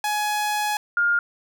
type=tone pair in turn; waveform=sawtooth / sine; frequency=840 / 1412.7 Hz; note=G#5 / F6; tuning=+19 / +19 cents; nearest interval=major sixth; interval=900 cents; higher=second; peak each=-18 / -17 dBFS; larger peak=second; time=0.04-0.77 / 0.97-1.19 s; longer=first; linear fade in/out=2 ms; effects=none